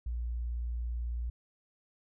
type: tone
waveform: sine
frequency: 59.1 Hz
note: A#1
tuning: 24 cents sharp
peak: -32 dBFS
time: 0.06-1.3 s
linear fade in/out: 5 ms
effects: none